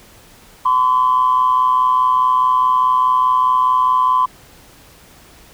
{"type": "tone pair together", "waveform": "sine", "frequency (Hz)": [1019.2, 1144], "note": ["C6", "D6"], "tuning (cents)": [-46, -46], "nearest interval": "major second", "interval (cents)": 200, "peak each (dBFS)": [-11, -18], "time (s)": [0.65, 4.26], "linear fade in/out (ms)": 10, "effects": ["tanh soft clip ceiling -5 dBFS", "pink hiss -45 dBFS RMS until 5.53 s"]}